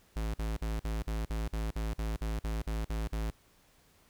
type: tone bursts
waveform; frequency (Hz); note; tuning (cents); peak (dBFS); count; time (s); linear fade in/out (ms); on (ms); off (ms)
square; 54.5; A1; -16; -32; 14; 0.16-3.304; 5; 180; 48
effects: pink hiss -65 dBFS RMS until 4.09 s